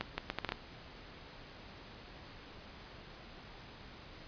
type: accelerating click train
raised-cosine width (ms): 0.3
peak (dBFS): -18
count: 7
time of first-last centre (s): 0.01-0.521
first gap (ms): 170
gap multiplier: 0.71
effects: pink hiss -52 dBFS RMS until 4.27 s + resampled to 11025 Hz